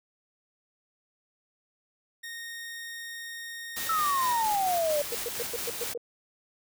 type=tone; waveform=sawtooth; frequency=1854 Hz; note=A#6; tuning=10 cents flat; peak=-34 dBFS; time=2.23-4.43 s; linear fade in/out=10 ms
type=noise with tremolo; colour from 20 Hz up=white; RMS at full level=-34 dBFS; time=3.76-5.94 s; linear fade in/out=10 ms; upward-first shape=square; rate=4.4 Hz; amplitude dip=25%
type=exponential sweep; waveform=sine; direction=down; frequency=1335 to 572 Hz; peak=-24 dBFS; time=3.89-5.02 s; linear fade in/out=5 ms
type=tone bursts; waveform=sine; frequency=474 Hz; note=A#4; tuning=29 cents sharp; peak=-30 dBFS; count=7; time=5.12-5.976 s; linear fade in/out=2 ms; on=28 ms; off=110 ms
effects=none